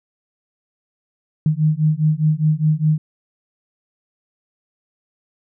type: beating tone pair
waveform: sine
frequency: 152.1 / 157 Hz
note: D#3 / D#3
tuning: -39 / +16 cents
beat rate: 4.9 Hz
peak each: -17 dBFS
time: 1.46-2.98 s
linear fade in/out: 2 ms
effects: none